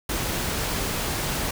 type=noise; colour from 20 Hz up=pink; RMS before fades=-27 dBFS; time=0.09-1.51 s; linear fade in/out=5 ms; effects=none